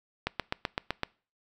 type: click train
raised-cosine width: 0.3 ms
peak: -12 dBFS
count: 7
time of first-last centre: 0.27-1.033 s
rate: 7.86 Hz
effects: noise-tail reverb RT60 0.4 s tail -24 dB re dry

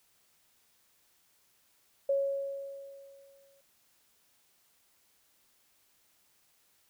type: tone with exponential decay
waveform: sine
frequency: 553 Hz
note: C#5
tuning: 4 cents flat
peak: -24 dBFS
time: 2.09-3.61 s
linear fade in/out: 5 ms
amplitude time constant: 330 ms
effects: white hiss -69 dBFS RMS until 6.89 s

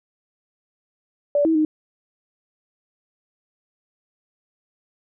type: tone with pitch steps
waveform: sine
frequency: 579 / 323 / 309.1 Hz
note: D5 / E4 / D#4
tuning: -25 / -35 / -11 cents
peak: -15 dBFS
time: 1.35-1.65 s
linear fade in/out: 2 ms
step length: 100 ms
effects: none

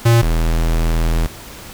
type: tone pair in turn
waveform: square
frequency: 116.54 / 40.89 Hz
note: A#2 / E1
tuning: 0 / -13 cents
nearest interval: octave + tritone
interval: 1813 cents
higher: first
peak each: -9 / -14 dBFS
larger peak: first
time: 0.05-0.22 / 0.22-1.27 s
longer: second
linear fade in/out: 10 ms
effects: pink hiss -35 dBFS RMS until 1.73 s

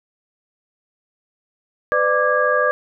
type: tone cluster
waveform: sine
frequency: 503 / 596 / 1177 / 1643 Hz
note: B4 / D5 / D6 / G#6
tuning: +32 / +25 / +3 / -19 cents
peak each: -20 dBFS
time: 1.92-2.71 s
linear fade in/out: 0 ms
effects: none

